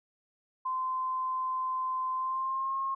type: tone with pitch glide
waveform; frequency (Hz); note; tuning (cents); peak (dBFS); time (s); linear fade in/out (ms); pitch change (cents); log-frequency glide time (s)
sine; 1034 to 1076.7; C6 to C6; -21 to +49; -29; 0.65-2.95; 10; +70; 2.14-2.76
effects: none